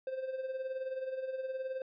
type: tone with tremolo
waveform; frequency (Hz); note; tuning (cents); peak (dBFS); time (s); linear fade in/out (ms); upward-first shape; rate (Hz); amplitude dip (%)
triangle; 523.3; C5; 0; -31; 0.07-1.82; 2; sine; 19; 60
effects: resampled to 11025 Hz